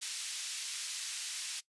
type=band-pass noise; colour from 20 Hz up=white; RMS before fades=-40 dBFS; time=0.01-1.61 s; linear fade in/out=20 ms; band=2600 to 7900 Hz; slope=12 dB/octave; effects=noise-tail reverb RT60 0.1 s tail -19 dB re dry + resampled to 24000 Hz